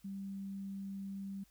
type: tone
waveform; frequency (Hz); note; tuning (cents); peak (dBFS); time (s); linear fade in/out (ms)
sine; 196; G3; 0; -40; 0.04-1.44; 10
effects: added 50 Hz sine -70 dBFS peak until 1.5 s + white hiss -70 dBFS RMS until 1.5 s